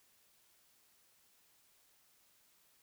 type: silence
effects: white hiss -70 dBFS RMS until 2.82 s